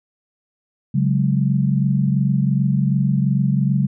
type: chord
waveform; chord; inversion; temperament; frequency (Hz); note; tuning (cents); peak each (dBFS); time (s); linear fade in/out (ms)
sine; C# suspended fourth; none; equal; 138.59 / 185 / 207.7; C#3 / F#3 / G#3; 0 / 0 / 0; -17 / -20 / -22; 0.94-3.87; 10
effects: none